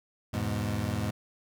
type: chord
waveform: 25% pulse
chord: E major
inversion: none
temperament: equal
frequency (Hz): 82.41 / 103.83 / 123.47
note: E2 / G#2 / B2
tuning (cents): 0 / 0 / 0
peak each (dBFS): -33 / -27 / -32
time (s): 0.33-1.11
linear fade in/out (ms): 10
effects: none